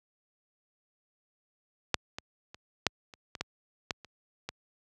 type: clicks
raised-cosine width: 0.2 ms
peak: -6 / -19 / -28 / -6 / -30 / -22 / -14 / -13 / -30 / -18 dBFS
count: 10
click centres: 1.943 / 2.185 / 2.545 / 2.867 / 3.138 / 3.352 / 3.41 / 3.908 / 4.047 / 4.49 s
effects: high-pass 60 Hz 12 dB/octave